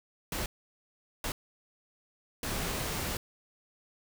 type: noise bursts at uneven times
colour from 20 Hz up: pink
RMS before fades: -34 dBFS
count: 3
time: 0.32-0.46 / 1.24-1.32 / 2.43-3.17 s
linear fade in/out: 2 ms
effects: none